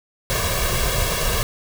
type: noise with comb filter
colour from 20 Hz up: pink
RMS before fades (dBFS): -21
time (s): 0.3-1.43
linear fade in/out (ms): 0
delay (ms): 1.8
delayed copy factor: +0.85
effects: none